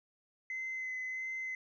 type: tone with vibrato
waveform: sine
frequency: 2047 Hz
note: C7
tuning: 38 cents flat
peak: -35 dBFS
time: 0.5-1.55 s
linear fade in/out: 2 ms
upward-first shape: sine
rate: 1.5 Hz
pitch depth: 14 cents each way
effects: tanh soft clip ceiling -33 dBFS